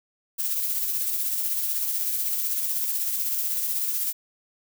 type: noise with tremolo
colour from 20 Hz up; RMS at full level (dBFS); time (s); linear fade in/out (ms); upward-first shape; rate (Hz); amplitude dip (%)
violet; -25; 0.38-4.13; 20; sine; 16; 35
effects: none